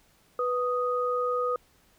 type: tone pair together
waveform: sine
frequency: 493.9 / 1244.6 Hz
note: B4 / D#6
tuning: 0 / 0 cents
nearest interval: octave + major third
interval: 1600 cents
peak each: -27 / -28 dBFS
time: 0.39-1.56 s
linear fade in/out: 2 ms
effects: pink hiss -63 dBFS RMS until 1.98 s